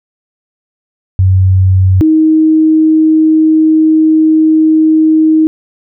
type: tone pair in turn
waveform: sine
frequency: 94 / 314.9 Hz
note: F#2 / D#4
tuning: +28 / +21 cents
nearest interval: octave + major sixth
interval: 2093 cents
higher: second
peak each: -4 dBFS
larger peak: neither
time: 1.19-2.01 / 2.01-5.47 s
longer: second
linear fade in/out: 0 ms
effects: none